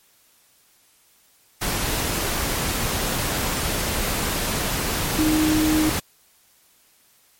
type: tone in noise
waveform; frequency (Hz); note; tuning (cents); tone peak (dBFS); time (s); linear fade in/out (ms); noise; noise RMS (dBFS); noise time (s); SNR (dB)
sine; 310; D#4; -6; -17; 5.18-5.9; 10; pink; -24; 1.61-6; +4
effects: white hiss -58 dBFS RMS until 7.39 s + MP3 64 kbps